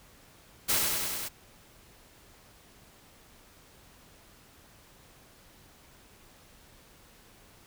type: noise with echo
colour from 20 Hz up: white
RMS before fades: -26 dBFS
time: 0.68-0.8 s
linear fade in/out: 20 ms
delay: 98 ms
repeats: 5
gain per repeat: -2 dB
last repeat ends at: 1.29 s
effects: pink hiss -57 dBFS RMS until 7.66 s